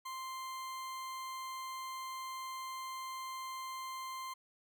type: tone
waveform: 40% pulse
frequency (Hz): 1046.5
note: C6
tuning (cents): 0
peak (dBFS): -40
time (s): 0.05-4.34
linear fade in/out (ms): 10
effects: none

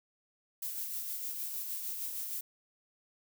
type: noise with tremolo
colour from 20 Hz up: violet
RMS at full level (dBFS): -37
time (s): 0.62-2.41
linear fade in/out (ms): 5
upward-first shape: sine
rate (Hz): 6.5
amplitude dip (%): 35
effects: none

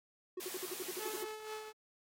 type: tone bursts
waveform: triangle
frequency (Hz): 367.4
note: F#4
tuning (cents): -12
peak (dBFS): -36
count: 11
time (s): 0.37-1.251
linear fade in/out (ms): 5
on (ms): 31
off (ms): 54
type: noise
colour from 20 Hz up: white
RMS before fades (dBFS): -45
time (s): 0.4-1.23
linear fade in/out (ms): 5
type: tone with tremolo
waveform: sawtooth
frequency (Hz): 432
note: A4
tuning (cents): -32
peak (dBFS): -37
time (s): 0.98-1.73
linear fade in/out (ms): 50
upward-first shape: sine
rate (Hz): 4.1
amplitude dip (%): 50
effects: high-pass 200 Hz 12 dB/octave + AAC 48 kbps

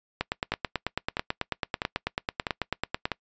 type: two click trains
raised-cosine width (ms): 0.3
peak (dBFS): -10 / -11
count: 27 / 5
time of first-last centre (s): 0.21-3.055 / 0.52-3.117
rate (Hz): 9.14 / 1.54
effects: noise-tail reverb RT60 0.1 s tail -24 dB re dry + resampled to 16000 Hz

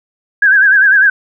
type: tone with vibrato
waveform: sine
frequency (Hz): 1600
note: G6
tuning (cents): +35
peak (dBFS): -5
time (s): 0.42-1.1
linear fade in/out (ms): 5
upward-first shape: sine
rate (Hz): 10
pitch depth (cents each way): 92
effects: none

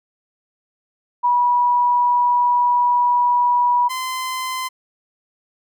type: tone pair in turn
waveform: sine / sawtooth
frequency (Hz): 973 / 1030.9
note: B5 / C6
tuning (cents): -26 / -26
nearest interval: minor second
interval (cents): 100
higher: second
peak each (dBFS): -13 / -19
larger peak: first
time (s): 1.23-3.89 / 3.89-4.69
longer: first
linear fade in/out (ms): 20
effects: none

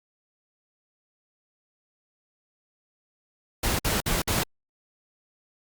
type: noise bursts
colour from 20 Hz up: pink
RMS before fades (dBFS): -25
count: 4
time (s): 3.63-4.435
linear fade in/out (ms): 5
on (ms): 160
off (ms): 55
effects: Opus 48 kbps

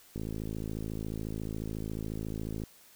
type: click train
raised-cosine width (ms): 3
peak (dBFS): -24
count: 135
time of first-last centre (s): 0.16-2.637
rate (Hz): 54.1
effects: white hiss -58 dBFS RMS until 2.95 s

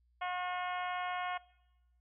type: harmonic tone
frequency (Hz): 360.7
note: F#4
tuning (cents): -44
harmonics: 2 / 3 / 4 / 5 / 6 / 7 / 8 / 9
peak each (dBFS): -37 / -40 / -44 / -48 / -45 / -51 / -51 / -53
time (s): 0.21-1.38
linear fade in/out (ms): 10
effects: noise-tail reverb RT60 1.0 s tail -22 dB re dry + added 60 Hz sine -68 dBFS peak until 2 s

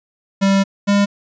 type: tone pair in turn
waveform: square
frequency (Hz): 195.7 / 201.7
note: G3 / G3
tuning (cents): -3 / +50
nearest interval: minor second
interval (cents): 53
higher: second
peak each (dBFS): -12 / -12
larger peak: neither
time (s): 0.41-0.64 / 0.87-1.06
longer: first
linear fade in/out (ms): 20
effects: resampled to 16000 Hz

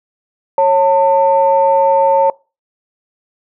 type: tone pair together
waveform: sine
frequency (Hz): 548.2 / 897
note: C#5 / A5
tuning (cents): -19 / +33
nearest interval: major sixth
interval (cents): 852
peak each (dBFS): -10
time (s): 0.58-2.3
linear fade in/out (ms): 2
effects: noise-tail reverb RT60 0.3 s tail -24 dB re dry + tanh soft clip ceiling 0 dBFS

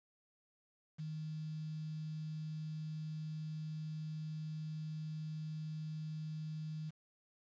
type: tone with quantisation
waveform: sine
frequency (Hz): 155.56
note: D#3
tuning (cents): 0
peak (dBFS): -40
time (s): 0.98-6.91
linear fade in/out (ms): 20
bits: 10
effects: resampled to 16000 Hz

